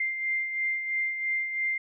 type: beating tone pair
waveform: sine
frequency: 2094 / 2097 Hz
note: C7 / C7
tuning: +1 / +3 cents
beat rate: 3 Hz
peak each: -36 / -27 dBFS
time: 0-1.78 s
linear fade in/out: 5 ms
effects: none